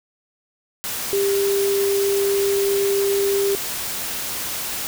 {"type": "tone in noise", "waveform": "sine", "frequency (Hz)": 397.3, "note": "G4", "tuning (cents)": 23, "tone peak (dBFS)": -17, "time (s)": [1.13, 3.55], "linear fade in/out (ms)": 0, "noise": "white", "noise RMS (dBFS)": -27, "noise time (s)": [0.84, 4.87], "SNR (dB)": 7, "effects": []}